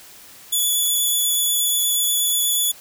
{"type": "tone with vibrato", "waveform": "5% pulse", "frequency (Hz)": 3432, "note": "A7", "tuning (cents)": -44, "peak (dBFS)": -10, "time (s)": [0.52, 2.72], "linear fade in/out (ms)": 10, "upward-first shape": "sine", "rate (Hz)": 8.3, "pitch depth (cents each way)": 11, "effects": ["white hiss -44 dBFS RMS until 2.8 s"]}